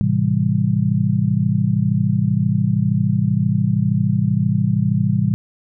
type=chord; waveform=sine; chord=A minor seventh; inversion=none; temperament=just; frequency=110 / 132 / 165 / 198 Hz; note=A2 / C3 / E3 / G3; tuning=0 / +16 / +2 / +18 cents; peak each=-20 dBFS; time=0.01-5.34 s; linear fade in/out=0 ms; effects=none